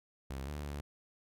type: tone with pitch steps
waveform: sawtooth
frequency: 67.2 / 73.7 / 72.1 Hz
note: C2 / D2 / D2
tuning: +47 / +7 / -31 cents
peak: -35 dBFS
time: 0.3-0.81 s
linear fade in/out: 5 ms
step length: 170 ms
effects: none